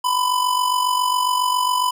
square tone with amplitude modulation, 1000 Hz, B5, 21 cents sharp, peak -15 dBFS, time 0.04-1.91 s, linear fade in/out 10 ms, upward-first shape sine, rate 47.3 Hz, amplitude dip 60%, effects none

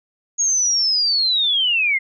sine linear sweep, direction down, 6645 to 2054 Hz, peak -15 dBFS, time 0.38-1.99 s, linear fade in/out 20 ms, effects none

